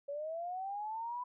sine linear sweep, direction up, 557 to 998 Hz, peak -37 dBFS, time 0.08-1.24 s, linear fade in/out 10 ms, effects none

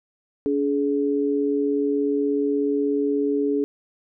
sine tone pair together, 285.4 / 422 Hz, D4 / G#4, -49 / +28 cents, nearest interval perfect fifth, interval 677 cents, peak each -22 dBFS, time 0.46-3.64 s, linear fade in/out 0 ms, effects none

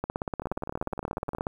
two click trains, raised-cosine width 1 ms, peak -23 / -15 dBFS, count 20 / 25, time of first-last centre 0.42-1.384 / 0.04-1.469 s, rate 19.7 / 16.8 Hz, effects 9-bit

